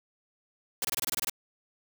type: noise bursts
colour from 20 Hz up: white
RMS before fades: -30 dBFS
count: 10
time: 0.82-1.297 s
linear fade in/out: 2 ms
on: 27 ms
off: 23 ms
effects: none